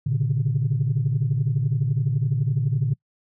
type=tone cluster; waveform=sine; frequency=114.5 / 134.4 / 146.3 Hz; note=A#2 / C3 / D3; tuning=-31 / +47 / -6 cents; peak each=-23 dBFS; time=0.06-2.94 s; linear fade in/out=10 ms; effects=noise-tail reverb RT60 0.1 s tail -26 dB re dry + tanh soft clip ceiling -13 dBFS